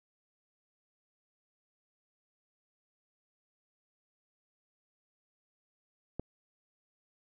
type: click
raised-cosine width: 2 ms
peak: -22 dBFS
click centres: 6.196 s
effects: none